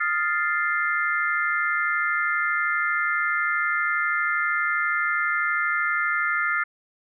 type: chord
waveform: sine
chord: F dominant seventh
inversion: third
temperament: equal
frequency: 1244.5 / 1396.9 / 1760 / 2093 Hz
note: Eb6 / F6 / A6 / C7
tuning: 0 / 0 / 0 / 0 cents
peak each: -29 / -25 / -27 / -27 dBFS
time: 0-6.64 s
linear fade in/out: 10 ms
effects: none